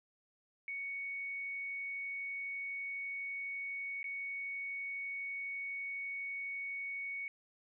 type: tone with dropouts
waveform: sine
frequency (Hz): 2227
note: C#7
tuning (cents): +7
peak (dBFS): -38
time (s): 0.68-7.28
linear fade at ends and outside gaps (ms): 1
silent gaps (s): 4.03-4.042
effects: none